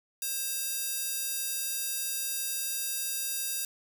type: tone with high-pass filter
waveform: square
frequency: 533 Hz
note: C5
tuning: 32 cents sharp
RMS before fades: -33 dBFS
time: 0.22-3.65 s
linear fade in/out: 2 ms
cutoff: 7100 Hz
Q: 0.54
effects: none